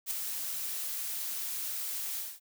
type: noise with ADSR envelope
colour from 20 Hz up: blue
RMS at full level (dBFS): -31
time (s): 0.06-2.4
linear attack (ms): 50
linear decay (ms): 4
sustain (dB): -5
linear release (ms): 220
effects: none